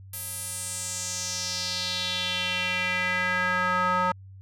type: tone with band-pass filter sweep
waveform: square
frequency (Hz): 181.9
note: F#3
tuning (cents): -29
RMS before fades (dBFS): -28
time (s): 0.13-4.12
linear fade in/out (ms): 5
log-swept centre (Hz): 12000 to 1100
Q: 3.2
effects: added 96 Hz sine -43 dBFS peak until 4.41 s